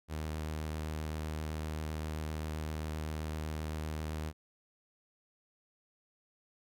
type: tone with vibrato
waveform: sawtooth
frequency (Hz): 77.6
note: D#2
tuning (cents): -4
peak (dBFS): -32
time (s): 0.08-4.33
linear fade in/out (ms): 50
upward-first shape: square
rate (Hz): 7.7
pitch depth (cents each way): 10
effects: none